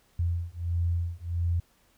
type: beating tone pair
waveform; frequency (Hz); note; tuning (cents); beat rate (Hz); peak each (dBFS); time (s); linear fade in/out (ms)
sine; 85 / 86.5; F2 / F2; -46 / -16; 1.5; -29; 0.19-1.6; 5
effects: pink hiss -65 dBFS RMS until 1.97 s